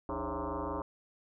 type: tone with frequency modulation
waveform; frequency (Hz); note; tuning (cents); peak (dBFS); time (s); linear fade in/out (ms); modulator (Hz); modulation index
sine; 315.3; D#4; +23; -33; 0.09-0.82; 2; 121; 7
effects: none